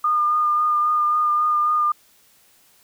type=tone with vibrato; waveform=sine; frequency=1213 Hz; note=D#6; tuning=44 cents flat; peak=-16 dBFS; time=0.04-1.92 s; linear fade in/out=5 ms; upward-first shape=sine; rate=3.7 Hz; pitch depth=17 cents each way; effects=white hiss -56 dBFS RMS until 2.83 s